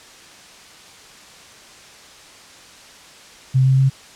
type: tone with pitch steps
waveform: sine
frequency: 131 / 132.52 / 134.06 Hz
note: C3 / C3 / C3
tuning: +2 / +22 / +42 cents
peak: -11 dBFS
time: 3.54-3.9 s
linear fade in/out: 20 ms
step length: 120 ms
effects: white hiss -43 dBFS RMS until 4.15 s + low-pass 7000 Hz 12 dB/octave